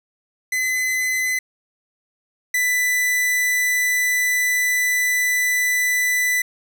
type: tone pair in turn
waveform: 45% pulse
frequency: 2024 / 1989.2 Hz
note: B6 / B6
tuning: +42 / +12 cents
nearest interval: unison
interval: 30 cents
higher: first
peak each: -19 / -17 dBFS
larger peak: second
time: 0.52-1.39 / 2.54-6.42 s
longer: second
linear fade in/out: 5 ms
effects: none